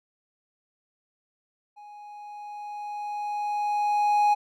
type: tone with level ramp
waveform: triangle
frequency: 830.6 Hz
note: G#5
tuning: in tune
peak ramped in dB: -42 to -15 dBFS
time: 1.76-4.35 s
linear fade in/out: 20 ms
effects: none